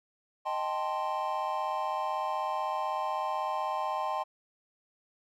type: chord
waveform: triangle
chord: A half-diminished seventh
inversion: second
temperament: equal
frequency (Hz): 622.3 / 784 / 880 / 1046.5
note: Eb5 / G5 / A5 / C6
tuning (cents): 0 / 0 / 0 / 0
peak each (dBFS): -35 / -33 / -34 / -32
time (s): 0.45-4.24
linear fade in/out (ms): 20
effects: none